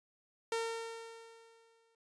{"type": "tone with exponential decay", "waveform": "sawtooth", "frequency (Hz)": 456.4, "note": "A#4", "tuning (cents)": -37, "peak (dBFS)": -28, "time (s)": [0.52, 1.95], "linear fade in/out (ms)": 2, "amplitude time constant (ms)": 310, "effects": ["resampled to 22050 Hz"]}